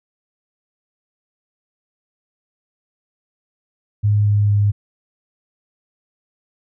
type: tone with pitch steps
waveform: sine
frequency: 104 / 103.28 / 102.57 Hz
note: G#2 / G#2 / G#2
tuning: +3 / -9 / -21 cents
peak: -12 dBFS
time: 4.03-4.72 s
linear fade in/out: 20 ms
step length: 230 ms
effects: none